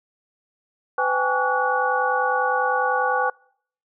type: tone cluster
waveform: sine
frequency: 504 / 789 / 839 / 1133 / 1465 Hz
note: B4 / G5 / G#5 / C#6 / F#6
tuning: +35 / +11 / +17 / +37 / -18 cents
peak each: -25 dBFS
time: 0.98-3.3 s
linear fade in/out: 5 ms
effects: noise-tail reverb RT60 0.6 s tail -26 dB re dry